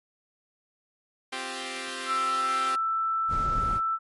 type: chord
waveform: 5% pulse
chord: C suspended fourth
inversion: none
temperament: equal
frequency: 261.6 / 349.2 / 392 Hz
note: C4 / F4 / G4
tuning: 0 / 0 / 0 cents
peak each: -25 / -28 / -25 dBFS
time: 1.32-2.76 s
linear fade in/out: 10 ms
type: tone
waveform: sine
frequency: 1326 Hz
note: E6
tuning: 10 cents sharp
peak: -24 dBFS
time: 2.06-3.99 s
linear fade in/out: 50 ms
type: noise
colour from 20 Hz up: brown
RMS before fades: -32 dBFS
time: 3.28-3.81 s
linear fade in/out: 50 ms
effects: MP3 48 kbps